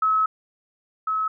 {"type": "tone pair in turn", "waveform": "sine", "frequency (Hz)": [1289, 1289], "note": ["E6", "E6"], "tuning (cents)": [-39, -39], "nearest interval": "unison", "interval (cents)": 0, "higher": "neither", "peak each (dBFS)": [-17, -21], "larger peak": "first", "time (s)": [[0.02, 0.26], [1.07, 1.28]], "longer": "first", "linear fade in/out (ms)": 5, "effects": []}